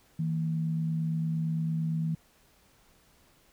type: tone pair together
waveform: sine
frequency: 161.1 / 229.9 Hz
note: E3 / A#3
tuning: -39 / -24 cents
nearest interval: tritone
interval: 615 cents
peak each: -27 / -39 dBFS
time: 0.19-2.15 s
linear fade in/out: 5 ms
effects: pink hiss -63 dBFS RMS until 3.52 s